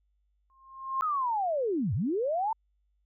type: tone with exponential growth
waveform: sine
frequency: 1065 Hz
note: C6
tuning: 30 cents sharp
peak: -24 dBFS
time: 0.5-1.01 s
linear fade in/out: 0 ms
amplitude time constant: 110 ms
type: linear two-way sweep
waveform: sine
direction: down then up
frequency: 1307 to 85 to 919 Hz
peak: -26 dBFS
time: 1.02-2.53 s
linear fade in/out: 5 ms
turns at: 1.94 s
effects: added 50 Hz sine -69 dBFS peak until 3.05 s

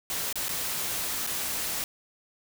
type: noise with dropouts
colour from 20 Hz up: white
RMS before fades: -31 dBFS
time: 0.1-1.84 s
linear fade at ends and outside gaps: 1 ms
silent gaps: 0.327-0.356 / 0.484-0.491 / 1.266-1.272 s
effects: none

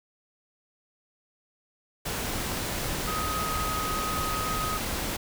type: tone in noise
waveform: sine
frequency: 1258 Hz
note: D#6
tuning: 19 cents sharp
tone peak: -30 dBFS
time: 3.07-4.78 s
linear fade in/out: 10 ms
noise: pink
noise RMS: -31 dBFS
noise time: 2.05-5.17 s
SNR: -2 dB
effects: none

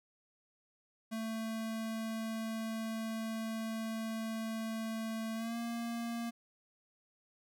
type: tone with pitch glide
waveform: square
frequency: 223 to 233.4 Hz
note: A3 to A#3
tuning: +23 to +2 cents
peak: -37 dBFS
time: 1.11-6.31 s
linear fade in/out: 20 ms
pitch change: +79 cents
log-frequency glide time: 5.35-5.57 s
effects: none

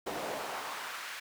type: noise with high-pass filter sweep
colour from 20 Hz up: brown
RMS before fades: -39 dBFS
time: 0.06-1.2 s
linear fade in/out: 10 ms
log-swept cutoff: 420 to 1900 Hz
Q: 1.3
effects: none

